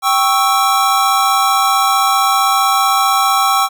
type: chord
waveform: square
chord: C# diminished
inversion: second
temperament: equal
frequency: 784 / 1108.7 / 1318.5 Hz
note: G5 / C#6 / E6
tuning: 0 / 0 / 0 cents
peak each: -16 dBFS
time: 0.02-3.69 s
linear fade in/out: 50 ms
effects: none